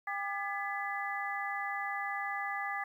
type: harmonic tone with a mistuned harmonic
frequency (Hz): 399.7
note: G4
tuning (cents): +34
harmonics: 2 / 3 / 4 / 5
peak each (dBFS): -38 / -40 / -40 / -39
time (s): 0.07-2.84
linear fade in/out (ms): 5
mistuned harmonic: 4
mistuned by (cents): +110
effects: 11-bit